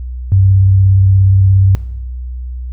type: tone with vibrato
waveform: sine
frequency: 96.4 Hz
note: G2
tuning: 28 cents flat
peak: -5 dBFS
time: 0.32-1.75 s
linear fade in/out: 0 ms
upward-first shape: sine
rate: 17 Hz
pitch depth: 19 cents each way
effects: noise-tail reverb RT60 0.8 s tail -18 dB re dry + added 62 Hz sine -20 dBFS peak until 2.72 s